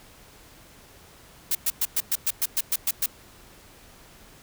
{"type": "noise bursts", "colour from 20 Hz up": "blue", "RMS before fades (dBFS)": -23, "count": 11, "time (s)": [1.51, 3.061], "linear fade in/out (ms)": 5, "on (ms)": 41, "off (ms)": 110, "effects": ["pink hiss -51 dBFS RMS until 4.42 s"]}